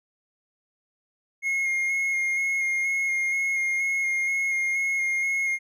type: tone with vibrato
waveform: triangle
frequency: 2149 Hz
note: C7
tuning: 46 cents sharp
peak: -21 dBFS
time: 1.42-5.59 s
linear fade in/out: 50 ms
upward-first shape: square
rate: 2.1 Hz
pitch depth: 14 cents each way
effects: none